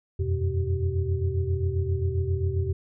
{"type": "tone cluster", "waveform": "sine", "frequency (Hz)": [85.8, 93.3, 124.4, 385.1], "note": ["F2", "F#2", "B2", "G4"], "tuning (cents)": [-30, 15, 13, -31], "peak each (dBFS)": [-26, -28, -31, -32], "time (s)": [0.19, 2.73], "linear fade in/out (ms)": 10, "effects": []}